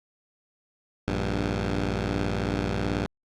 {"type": "tone pair together", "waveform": "10% pulse", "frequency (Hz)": [58.27, 98], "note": ["A#1", "G2"], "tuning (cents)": [0, 0], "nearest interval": "major sixth", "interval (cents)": 900, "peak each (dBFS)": [-20, -20], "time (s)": [1.08, 3.06], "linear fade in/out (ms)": 0, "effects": ["low-pass 5000 Hz 12 dB/octave", "Opus 48 kbps"]}